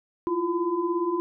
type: tone cluster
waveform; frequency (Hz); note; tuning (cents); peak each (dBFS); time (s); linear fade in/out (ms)
sine; 332.4 / 349.6 / 1011; E4 / F4 / B5; +15 / +2 / +40; -30 / -25 / -30; 0.27-1.2; 0
effects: none